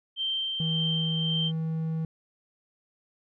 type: tone with tremolo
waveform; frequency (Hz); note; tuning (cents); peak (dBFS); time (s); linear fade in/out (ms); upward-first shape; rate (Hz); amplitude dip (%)
sine; 3136; G7; 0; -26; 0.16-1.52; 50; sine; 1.8; 30
type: tone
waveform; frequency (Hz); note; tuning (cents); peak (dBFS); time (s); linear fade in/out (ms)
triangle; 160.8; E3; -43; -25; 0.6-2.05; 2
effects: none